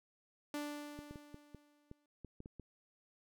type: tone with exponential decay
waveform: sawtooth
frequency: 293.7 Hz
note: D4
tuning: in tune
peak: -34 dBFS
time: 0.54-2.06 s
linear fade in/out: 2 ms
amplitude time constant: 330 ms
type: clicks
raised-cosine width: 3 ms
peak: -36 dBFS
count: 10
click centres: 0.99 / 1.11 / 1.158 / 1.344 / 1.547 / 1.914 / 2.247 / 2.404 / 2.459 / 2.597 s
effects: none